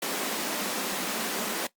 pink high-pass noise, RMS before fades -31 dBFS, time 0.02-1.67 s, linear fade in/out 5 ms, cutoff 190 Hz, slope 48 dB/octave, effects noise-tail reverb RT60 0.1 s tail -17 dB re dry + Opus 48 kbps

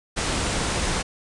pink low-pass noise, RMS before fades -25 dBFS, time 0.16-1.03 s, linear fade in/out 20 ms, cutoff 9800 Hz, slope 96 dB/octave, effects none

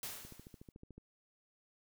white noise with exponential decay, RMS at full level -41 dBFS, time 0.03-0.72 s, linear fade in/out 2 ms, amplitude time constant 150 ms
click train, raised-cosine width 3 ms, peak -39 dBFS, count 11, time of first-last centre 0.25-0.98 s, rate 13.7 Hz
effects none

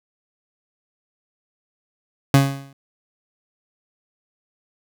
30% pulse tone with exponential decay, 137.8 Hz, C#3, 10 cents flat, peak -5 dBFS, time 2.34-2.73 s, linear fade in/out 2 ms, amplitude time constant 84 ms, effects none

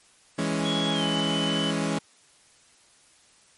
sawtooth chord, C# minor, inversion first, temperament equal, 164.81 / 207.7 / 277.2 Hz, E3 / G#3 / C#4, 0 / 0 / 0 cents, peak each -25 dBFS, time 0.38-1.99 s, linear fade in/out 10 ms
sine tone with pitch glide, 3339 to 3009 Hz, G#7 to F#7, +9 to +28 cents, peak -28 dBFS, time 0.65-1.71 s, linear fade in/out 5 ms, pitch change -181 cents, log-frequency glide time 0.92-1.05 s
effects white hiss -58 dBFS RMS until 3.57 s + MP3 48 kbps

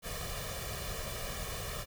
pink noise with comb filter, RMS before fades -39 dBFS, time 0.02-1.86 s, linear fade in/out 50 ms, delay 1.7 ms, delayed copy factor +0.8, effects none

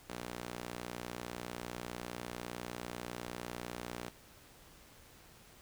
sawtooth tone with high-pass filter, 60 Hz, B1, 49 cents flat, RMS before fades -44 dBFS, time 0.09-4.1 s, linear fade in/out 10 ms, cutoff 230 Hz, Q 0.56, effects pink hiss -59 dBFS RMS until 5.61 s

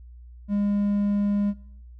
triangle tone, 203.6 Hz, G#3, 34 cents flat, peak -19 dBFS, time 0.48-1.54 s, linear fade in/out 50 ms, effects noise-tail reverb RT60 0.7 s tail -20 dB re dry + added 60 Hz sine -42 dBFS peak until 1.99 s

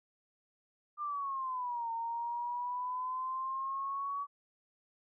sine exponential two-way sweep, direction down then up, 1207 to 913 to 1138 Hz, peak -34 dBFS, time 0.97-4.27 s, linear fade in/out 50 ms, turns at 1.91 s, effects none

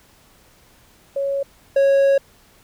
sine / triangle tone pair in turn, 554.4 / 550.9 Hz, C#5 / C#5, 0 / -11 cents, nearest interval unison, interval 11 cents, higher first, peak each -19 / -10 dBFS, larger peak second, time 1.16-1.43 / 1.76-2.18 s, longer second, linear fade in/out 5 ms, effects pink hiss -53 dBFS RMS until 2.63 s

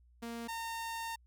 sawtooth tone pair in turn, 232.9 / 914 Hz, A#3 / A#5, -1 / -34 cents, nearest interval 2 octaves, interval 2367 cents, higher second, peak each -36 / -34 dBFS, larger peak second, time 0.22-0.48 / 0.48-1.16 s, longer second, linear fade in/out 10 ms, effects added 60 Hz sine -61 dBFS peak until 1.26 s

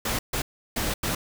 pink noise bursts at uneven times, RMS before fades -27 dBFS, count 4, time 0.05-0.19 / 0.33-0.42 / 0.76-0.94 / 1.03-1.15 s, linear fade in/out 5 ms, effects none

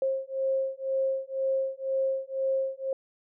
sine beating tone pair, 533 / 535 Hz, C5 / C5, +32 / +38 cents, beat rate 2 Hz, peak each -29 dBFS, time 0.02-2.93 s, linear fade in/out 2 ms, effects none

